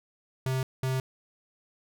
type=tone pair in turn; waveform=square; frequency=130.81 / 130.81 Hz; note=C3 / C3; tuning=0 / 0 cents; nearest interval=unison; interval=0 cents; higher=neither; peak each=-27 dBFS; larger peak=neither; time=0.46-0.63 / 0.83-1 s; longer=neither; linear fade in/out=2 ms; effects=none